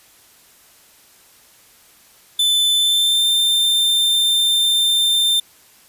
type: tone with pitch glide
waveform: 45% pulse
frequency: 3520 to 3586 Hz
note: A7 to A7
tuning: 0 to +32 cents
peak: -13 dBFS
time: 2.39-5.4 s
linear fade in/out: 5 ms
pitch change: +32 cents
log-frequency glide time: 2.76-3.25 s
effects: white hiss -50 dBFS RMS until 5.88 s + resampled to 32000 Hz